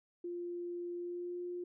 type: tone with pitch glide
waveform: sine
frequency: 349.2 to 353.9 Hz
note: F4 to F4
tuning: 0 to +23 cents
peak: -38 dBFS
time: 0.24-1.64 s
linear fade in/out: 5 ms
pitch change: +23 cents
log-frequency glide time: 0.95-1.41 s
effects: none